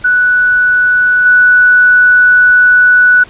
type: tone with level steps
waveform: sine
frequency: 1480 Hz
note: F#6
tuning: in tune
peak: -6 / -3 dBFS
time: 0.04-3.24 s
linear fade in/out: 10 ms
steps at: 1.25 s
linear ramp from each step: 10 ms
effects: pink hiss -36 dBFS RMS until 3.29 s + resampled to 8000 Hz